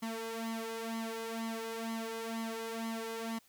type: tone with flanger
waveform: sawtooth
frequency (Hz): 226.1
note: A3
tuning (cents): +47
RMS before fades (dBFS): -39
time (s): 0.02-3.39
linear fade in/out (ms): 10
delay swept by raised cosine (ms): 0.96 to 2.46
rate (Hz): 2.1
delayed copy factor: +0.75
effects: white hiss -66 dBFS RMS until 3.48 s